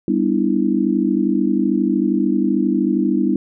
sine chord, E minor seventh, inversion first, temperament just, 197.78 / 247.2 / 296.7 / 329.6 Hz, G3 / B3 / D4 / E4, +16 / +2 / +18 / 0 cents, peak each -20 dBFS, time 0.08-3.36 s, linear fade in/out 2 ms, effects none

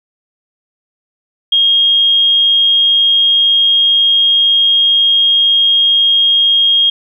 sine tone, 3249 Hz, G#7, 39 cents flat, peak -7 dBFS, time 1.52-6.9 s, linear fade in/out 5 ms, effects 8-bit

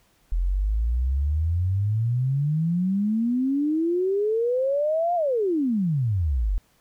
sine exponential two-way sweep, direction up then down, 41.67 to 715 to 42.14 Hz, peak -20 dBFS, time 0.32-6.58 s, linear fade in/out 0 ms, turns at 5.15 s, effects pink hiss -63 dBFS RMS until 6.8 s

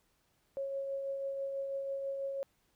sine tone with tremolo, 548 Hz, C#5, 20 cents flat, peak -33 dBFS, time 0.57-2.43 s, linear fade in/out 0 ms, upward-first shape triangle, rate 6.1 Hz, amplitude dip 35%, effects pink hiss -74 dBFS RMS until 2.75 s

